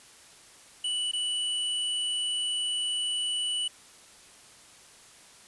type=tone with dropouts; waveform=square; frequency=2960 Hz; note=F#7; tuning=in tune; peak=-28 dBFS; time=0.84-3.68 s; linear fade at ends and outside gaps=5 ms; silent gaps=1.115-1.133 s; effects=white hiss -53 dBFS RMS until 5.47 s + resampled to 24000 Hz